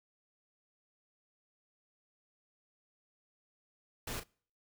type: noise with echo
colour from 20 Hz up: pink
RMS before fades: -40 dBFS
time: 4.07-4.2 s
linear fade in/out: 5 ms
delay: 36 ms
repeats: 1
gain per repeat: -10 dB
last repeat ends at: 4.236 s
effects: noise-tail reverb RT60 0.5 s tail -26 dB re dry